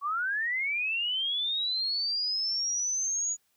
sine linear sweep, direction up, 1099 to 6840 Hz, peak -27 dBFS, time 0.01-3.37 s, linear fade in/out 50 ms, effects white hiss -72 dBFS RMS until 3.56 s

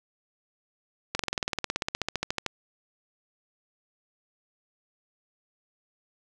slowing click train, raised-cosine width 0.2 ms, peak -10 dBFS, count 23, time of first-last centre 1.15-2.463 s, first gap 43 ms, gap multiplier 1.03, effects none

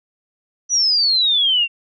sine exponential sweep, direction down, 5970 to 2714 Hz, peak -13 dBFS, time 0.69-1.68 s, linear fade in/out 50 ms, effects none

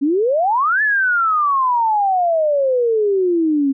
sine exponential two-way sweep, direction up then down, 267.2 to 1760 to 267.2 Hz, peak -13 dBFS, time 0.01-3.73 s, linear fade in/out 20 ms, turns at 0.82 s, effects none

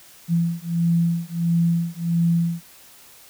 sine beating tone pair, 168.3 / 169.8 Hz, E3 / F3, +36 / -48 cents, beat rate 1.5 Hz, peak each -21 dBFS, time 0.28-2.63 s, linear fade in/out 50 ms, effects white hiss -48 dBFS RMS until 3.29 s

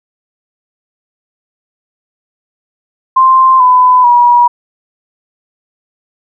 sine tone with pitch steps, 1046.5 / 1004.4 / 964.1 Hz, C6 / B5 / B5, 0 / +29 / -42 cents, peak -3 dBFS, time 3.16-4.48 s, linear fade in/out 10 ms, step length 440 ms, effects none

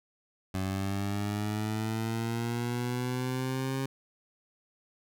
20% pulse linear sweep, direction up, 93.9 to 134.9 Hz, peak -25 dBFS, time 0.54-3.86 s, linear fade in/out 5 ms, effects none

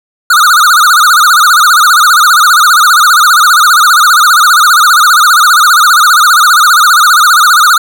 square tone with vibrato, 1330 Hz, E6, 15 cents sharp, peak -3 dBFS, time 0.3-7.78 s, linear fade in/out 5 ms, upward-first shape sine, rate 15 Hz, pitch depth 190 cents each way, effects none

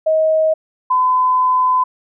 sine tone pair in turn, 632 / 1014 Hz, D#5 / B5, +27 / +45 cents, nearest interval minor sixth, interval 818 cents, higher second, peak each -11 dBFS, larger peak neither, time 0.06-0.54 / 0.9-1.84 s, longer second, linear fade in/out 10 ms, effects none

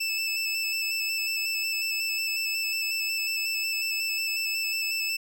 25% pulse tone with vibrato, 2637 Hz, E7, in tune, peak -23 dBFS, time 0-5.17 s, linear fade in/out 10 ms, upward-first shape square, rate 5.5 Hz, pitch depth 15 cents each way, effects none

